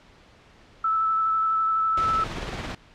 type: tone with vibrato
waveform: sine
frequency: 1313 Hz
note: E6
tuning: 7 cents flat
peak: -20 dBFS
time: 0.84-2.24 s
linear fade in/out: 5 ms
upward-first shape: square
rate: 12 Hz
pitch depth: 9 cents each way
type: noise with tremolo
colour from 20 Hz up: pink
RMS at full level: -31 dBFS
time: 1.97-2.75 s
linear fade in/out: 5 ms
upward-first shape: sine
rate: 18 Hz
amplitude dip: 30%
effects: pink hiss -53 dBFS RMS until 2.94 s + low-pass 4000 Hz 12 dB/octave